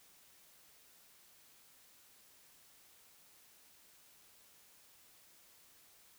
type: silence
effects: white hiss -64 dBFS RMS until 6.18 s